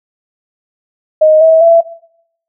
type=tone with pitch steps; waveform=sine; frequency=622.3 / 645 / 668.5 Hz; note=D#5 / E5 / E5; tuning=0 / -38 / +24 cents; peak=-3 dBFS; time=1.21-1.81 s; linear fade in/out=10 ms; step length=200 ms; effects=noise-tail reverb RT60 0.7 s tail -18 dB re dry